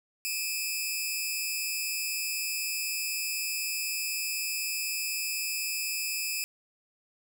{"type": "tone pair together", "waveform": "10% pulse", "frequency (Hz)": [2436, 2600], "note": ["D#7", "E7"], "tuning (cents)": [-37, -24], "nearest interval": "minor second", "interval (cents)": 113, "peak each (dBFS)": -24, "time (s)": [0.25, 6.44], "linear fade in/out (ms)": 0, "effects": []}